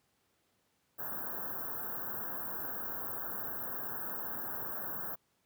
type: band-stop noise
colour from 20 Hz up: white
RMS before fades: -39 dBFS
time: 0.98-5.16 s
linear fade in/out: 20 ms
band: 1700 to 13000 Hz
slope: 96 dB/octave
effects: pink hiss -75 dBFS RMS until 5.45 s + high-pass 100 Hz 12 dB/octave